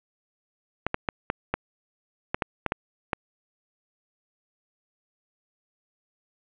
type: clicks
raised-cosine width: 0.5 ms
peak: -9 dBFS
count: 10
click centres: 0.866 / 0.944 / 1.088 / 1.301 / 1.54 / 2.345 / 2.422 / 2.663 / 2.721 / 3.132 s
effects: resampled to 8000 Hz + 7-bit